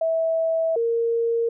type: tone pair in turn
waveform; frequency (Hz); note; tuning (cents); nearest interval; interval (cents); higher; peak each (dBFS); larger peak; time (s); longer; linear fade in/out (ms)
sine; 652 / 463.1; E5 / A#4; -19 / -11; tritone; 592; first; -19; neither; 0.01-0.76 / 0.76-1.49; first; 5
effects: none